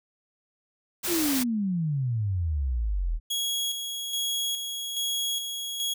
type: noise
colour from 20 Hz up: white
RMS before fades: -29 dBFS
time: 1.03-1.44 s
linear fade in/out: 20 ms
type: exponential sweep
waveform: sine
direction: down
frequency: 363.1 to 37.62 Hz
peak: -24 dBFS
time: 1.07-3.2 s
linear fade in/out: 50 ms
type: tone with tremolo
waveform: sawtooth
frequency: 3322 Hz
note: G#7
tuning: in tune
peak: -23 dBFS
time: 3.3-5.94 s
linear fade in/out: 10 ms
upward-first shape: square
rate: 1.2 Hz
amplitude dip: 45%
effects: none